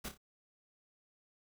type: noise with echo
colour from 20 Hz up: pink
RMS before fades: -41 dBFS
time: 0.04-0.09 s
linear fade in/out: 10 ms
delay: 29 ms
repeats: 3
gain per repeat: -8 dB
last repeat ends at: 0.177 s
effects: none